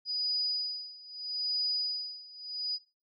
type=tone with tremolo; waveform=sine; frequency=4940 Hz; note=D#8; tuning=13 cents flat; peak=-27 dBFS; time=0.05-2.79 s; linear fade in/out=50 ms; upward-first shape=sine; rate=0.78 Hz; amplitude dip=90%; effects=noise-tail reverb RT60 0.3 s tail -17 dB re dry + AAC 48 kbps